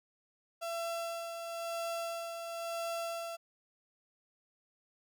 35% pulse tone with tremolo, 673 Hz, E5, 36 cents sharp, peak -33 dBFS, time 0.61-3.37 s, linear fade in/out 20 ms, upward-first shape sine, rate 0.98 Hz, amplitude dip 45%, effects none

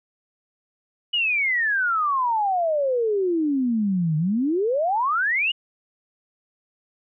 sine exponential two-way sweep, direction down then up, 2960 to 150 to 2960 Hz, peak -19 dBFS, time 1.13-5.52 s, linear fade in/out 10 ms, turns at 4.17 s, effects none

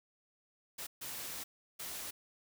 white noise bursts at uneven times, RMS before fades -43 dBFS, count 3, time 0.78-0.87 / 1.01-1.44 / 1.79-2.11 s, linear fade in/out 10 ms, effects none

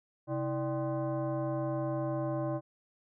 sine tone with frequency modulation, 132.7 Hz, C3, 25 cents sharp, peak -30 dBFS, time 0.27-2.61 s, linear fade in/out 50 ms, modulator 457 Hz, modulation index 1.4, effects none

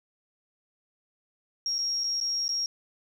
sine tone with dropouts, 5588 Hz, F8, in tune, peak -26 dBFS, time 1.66-2.66 s, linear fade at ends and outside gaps 1 ms, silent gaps 1.783-1.788 / 2.037-2.041 / 2.202-2.211 / 2.481-2.491 s, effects 9-bit

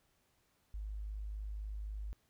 sine tone, 51.91 Hz, G#1, in tune, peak -39 dBFS, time 0.74-2.13 s, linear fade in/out 0 ms, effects pink hiss -75 dBFS RMS until 2.29 s

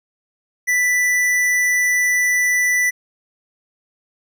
sine tone with hard clipping, 1979 Hz, B6, 3 cents sharp, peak -16 dBFS, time 0.67-2.91 s, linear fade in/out 20 ms, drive 13 dB, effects none

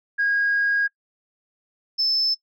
sine tone pair in turn, 1637 / 5261 Hz, G#6 / E8, -25 / -4 cents, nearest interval octave + minor sixth, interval 2021 cents, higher second, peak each -17 dBFS, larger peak neither, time 0.18-0.88 / 1.98-2.35 s, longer first, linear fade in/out 20 ms, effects noise-tail reverb RT60 0.1 s tail -23 dB re dry + tanh soft clip ceiling -14 dBFS

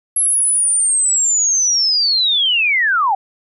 sine linear sweep, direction down, 11175 to 740 Hz, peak -12 dBFS, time 0.16-3.15 s, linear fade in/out 5 ms, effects none

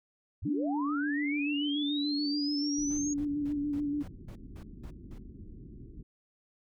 sine linear sweep, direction up, 54.3 to 6645 Hz, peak -34 dBFS, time 0.42-3.14 s, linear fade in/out 10 ms
sine tone with vibrato, 290.3 Hz, D4, 20 cents flat, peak -29 dBFS, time 0.45-4.03 s, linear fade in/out 10 ms, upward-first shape square, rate 6.9 Hz, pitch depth 25 cents each way
pink low-pass noise, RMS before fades -47 dBFS, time 2.77-6.03 s, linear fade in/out 10 ms, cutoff 360 Hz, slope 48 dB/octave
brown noise bursts, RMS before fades -46 dBFS, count 9, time 2.9-5.184 s, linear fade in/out 5 ms, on 76 ms, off 200 ms
effects none

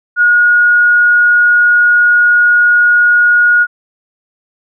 sine tone, 1443 Hz, F#6, 44 cents flat, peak -5 dBFS, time 0.16-3.67 s, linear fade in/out 50 ms, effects none

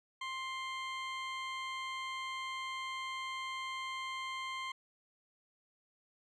20% pulse tone, 1050 Hz, C6, 6 cents sharp, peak -33 dBFS, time 0.21-4.72 s, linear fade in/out 5 ms, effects low-pass 5000 Hz 12 dB/octave

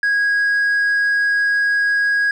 triangle tone with hard clipping, 1649 Hz, G#6, 13 cents flat, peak -13 dBFS, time 0.03-2.31 s, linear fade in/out 2 ms, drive 1 dB, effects none

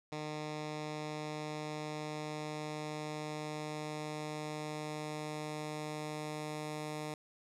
10% pulse tone with low-pass filter sweep, 152.2 Hz, D#3, 38 cents flat, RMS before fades -41 dBFS, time 0.12-7.14 s, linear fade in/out 2 ms, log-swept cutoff 6000 to 10000 Hz, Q 0.96, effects none

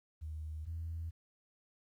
sine tone pair in turn, 77.78 / 82.23 Hz, D#2 / E2, 0 / -4 cents, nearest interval minor second, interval 96 cents, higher second, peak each -39 / -37 dBFS, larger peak second, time 0.21-0.66 / 0.66-1.11 s, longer neither, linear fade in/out 20 ms, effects tanh soft clip ceiling -33 dBFS + 12-bit

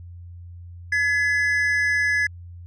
triangle tone pair together, 1697 / 2020 Hz, G#6 / B6, +37 / +39 cents, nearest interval minor third, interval 302 cents, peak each -18 / -22 dBFS, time 0.92-2.27 s, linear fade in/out 5 ms, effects added 87 Hz sine -37 dBFS peak until 2.66 s + resampled to 22050 Hz

